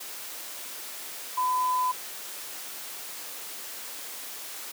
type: tone in noise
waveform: sine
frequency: 1007 Hz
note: B5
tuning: 33 cents sharp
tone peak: -23 dBFS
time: 1.37-1.92 s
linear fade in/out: 10 ms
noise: white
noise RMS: -39 dBFS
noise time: 0-4.72 s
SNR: +13 dB
effects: high-pass 300 Hz 12 dB/octave